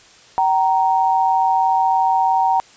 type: tone pair together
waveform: sine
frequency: 766.2 / 932.3 Hz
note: G5 / A#5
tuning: -40 / 0 cents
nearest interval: minor third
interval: 340 cents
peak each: -16 dBFS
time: 0.38-2.6 s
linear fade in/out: 0 ms
effects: white hiss -47 dBFS RMS until 2.76 s + resampled to 16000 Hz